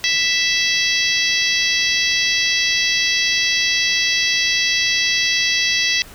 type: harmonic tone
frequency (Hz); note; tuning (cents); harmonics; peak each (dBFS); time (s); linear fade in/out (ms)
659.3; E5; 0; 3 / 4 / 5 / 6 / 7 / 8 / 9; -21 / -22 / -23 / -24 / -24 / -25 / -26; 0.04-6.02; 0
effects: pink hiss -41 dBFS RMS until 6.14 s